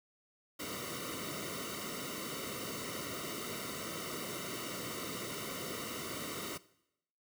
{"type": "noise with comb filter", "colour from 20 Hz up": "pink", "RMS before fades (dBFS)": -41, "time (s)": [0.59, 6.58], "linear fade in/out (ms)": 10, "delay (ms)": 1.2, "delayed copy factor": -0.85, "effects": ["noise-tail reverb RT60 0.8 s tail -19 dB re dry", "high-pass 100 Hz 12 dB/octave"]}